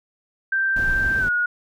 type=tone with pitch glide; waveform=sine; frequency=1568 to 1446.2 Hz; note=G6 to F#6; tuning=0 to -40 cents; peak=-18 dBFS; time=0.52-1.46 s; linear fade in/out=5 ms; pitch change=-140 cents; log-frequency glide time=1.19-1.28 s
type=noise; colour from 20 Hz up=brown; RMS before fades=-28 dBFS; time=0.76-1.29 s; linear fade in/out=5 ms
effects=none